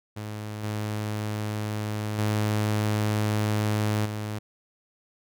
sawtooth tone with level steps, 106.2 Hz, G#2, 39 cents sharp, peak -29 / -24 / -19 / -26 dBFS, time 0.16-4.39 s, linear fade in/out 10 ms, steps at 0.63 / 2.18 / 4.05 s, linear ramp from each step 10 ms, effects none

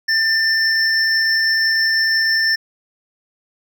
triangle tone pair together, 1789 / 5361 Hz, A6 / E8, +28 / +28 cents, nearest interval octave + perfect fifth, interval 1900 cents, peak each -14 / -17 dBFS, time 0.08-2.56 s, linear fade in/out 10 ms, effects none

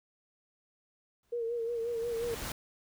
pink noise with exponential growth, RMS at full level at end -36 dBFS, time 1.23-2.52 s, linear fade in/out 2 ms, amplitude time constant 280 ms
sine tone with vibrato, 466.2 Hz, A#4, in tune, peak -31 dBFS, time 1.32-2.35 s, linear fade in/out 10 ms, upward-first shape sine, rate 5.6 Hz, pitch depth 48 cents each way
effects none

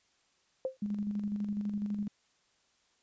sine tone with exponential decay, 523.3 Hz, C5, in tune, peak -26 dBFS, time 0.65-0.77 s, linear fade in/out 1 ms, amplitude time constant 26 ms
sine tone with tremolo, 206.1 Hz, G#3, 13 cents flat, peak -30 dBFS, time 0.82-2.08 s, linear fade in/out 5 ms, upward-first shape square, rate 12 Hz, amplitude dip 40%
effects white hiss -71 dBFS RMS until 3.02 s + resampled to 16000 Hz

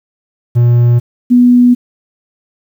triangle / sine tone pair in turn, 120 / 245.3 Hz, B2 / B3, -49 / -12 cents, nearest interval octave, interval 1237 cents, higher second, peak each -3 dBFS, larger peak neither, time 0.55-1 / 1.3-1.75 s, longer neither, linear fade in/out 20 ms, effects 7-bit

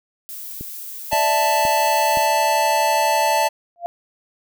violet noise, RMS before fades -33 dBFS, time 0.29-2.26 s, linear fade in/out 0 ms
click train, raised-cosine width 3 ms, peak -19 dBFS, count 4, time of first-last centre 0.61-2.172 s, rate 1.92 Hz
square chord, D suspended second, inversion none, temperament equal, 587.3 / 659.3 / 880 Hz, D5 / E5 / A5, 0 / 0 / 0 cents, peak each -24 / -23 / -18 dBFS, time 1.11-3.49 s, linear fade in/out 20 ms
sine tone with exponential growth, 691 Hz, F5, 19 cents flat, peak -18 dBFS, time 3.76-3.86 s, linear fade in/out 0 ms, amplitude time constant 20 ms
effects none

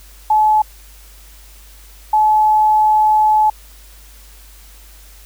sine tone pair in turn, 858 / 858 Hz, A5 / A5, -44 / -44 cents, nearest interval unison, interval 0 cents, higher neither, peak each -9 dBFS, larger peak neither, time 0.3-0.62 / 2.13-3.5 s, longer second, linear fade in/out 5 ms, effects added 50 Hz sine -40 dBFS peak until 5.25 s + white hiss -45 dBFS RMS until 5.25 s

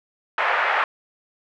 white band-pass noise, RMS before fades -21 dBFS, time 0.38-0.84 s, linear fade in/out 2 ms, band 610 to 2000 Hz, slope 24 dB/octave, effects none

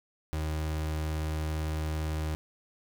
35% pulse tone, 77.78 Hz, D#2, in tune, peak -28 dBFS, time 0.33-2.35 s, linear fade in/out 0 ms, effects none

